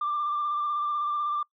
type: tone with vibrato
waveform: sine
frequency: 1183 Hz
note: D6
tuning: 12 cents sharp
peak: -24 dBFS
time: 0.01-1.43 s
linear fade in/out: 5 ms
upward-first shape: square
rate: 16 Hz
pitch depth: 19 cents each way
effects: noise-tail reverb RT60 0.1 s tail -26 dB re dry + tanh soft clip ceiling -22 dBFS